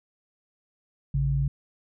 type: tone pair together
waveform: sine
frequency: 58.27 / 138.59 Hz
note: A#1 / C#3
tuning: 0 / 0 cents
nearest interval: octave + minor third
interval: 1500 cents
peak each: -27 / -23 dBFS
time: 1.14-1.48 s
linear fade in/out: 5 ms
effects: none